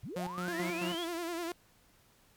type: linear sweep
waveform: sine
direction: up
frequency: 79.5 to 3424 Hz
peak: -39 dBFS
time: 0.03-1.05 s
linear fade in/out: 5 ms
type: tone with tremolo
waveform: sawtooth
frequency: 179 Hz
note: F3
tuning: 43 cents sharp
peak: -31 dBFS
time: 0.16-0.95 s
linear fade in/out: 5 ms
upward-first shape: square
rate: 4.6 Hz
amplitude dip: 65%
type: tone with vibrato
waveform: sawtooth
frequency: 340.2 Hz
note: F4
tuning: 45 cents flat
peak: -31 dBFS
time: 0.48-1.52 s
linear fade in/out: 2 ms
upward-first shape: sine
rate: 10 Hz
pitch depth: 71 cents each way
effects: pink hiss -65 dBFS RMS until 2.36 s + MP3 96 kbps